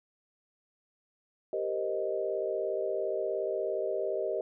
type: chord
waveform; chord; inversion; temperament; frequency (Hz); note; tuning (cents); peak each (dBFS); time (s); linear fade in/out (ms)
sine; C minor seventh; second; equal; 392 / 466.2 / 523.3 / 622.3; G4 / Bb4 / C5 / Eb5; 0 / 0 / 0 / 0; -34 / -36 / -37 / -33; 1.53-4.41; 2
effects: none